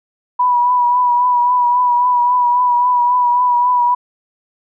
sine tone with vibrato, 980 Hz, B5, 14 cents flat, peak -10 dBFS, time 0.39-3.95 s, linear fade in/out 10 ms, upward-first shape triangle, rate 3.7 Hz, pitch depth 36 cents each way, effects none

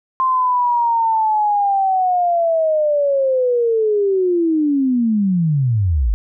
sine linear sweep, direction down, 1050 to 46.25 Hz, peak -13 dBFS, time 0.2-6.14 s, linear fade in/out 0 ms, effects none

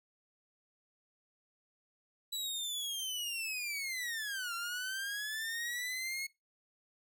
sawtooth linear two-way sweep, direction down then up, 3951 to 1363 to 2183 Hz, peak -33 dBFS, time 2.32-6.27 s, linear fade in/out 10 ms, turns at 4.54 s, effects noise-tail reverb RT60 0.2 s tail -21 dB re dry

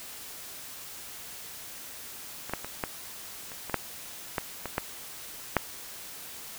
clicks, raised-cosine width 0.5 ms, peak -22 / -13 / -22 / -13 / -28 / -21 / -9 / -12 / -18 / -11 / -6 dBFS, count 11, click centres 2.496 / 2.536 / 2.646 / 2.838 / 3.518 / 3.697 / 3.743 / 4.382 / 4.657 / 4.781 / 5.567 s, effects white hiss -43 dBFS RMS until 6.58 s

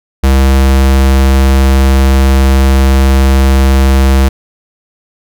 square tone, 66.9 Hz, C2, 39 cents sharp, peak -5 dBFS, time 0.23-4.29 s, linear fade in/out 10 ms, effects none

